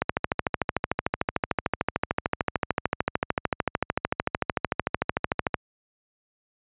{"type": "click train", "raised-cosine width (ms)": 0.5, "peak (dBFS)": -7, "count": 75, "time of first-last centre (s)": [0.02, 5.542], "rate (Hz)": 13.4, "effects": ["high-pass 60 Hz 12 dB/octave", "resampled to 8000 Hz"]}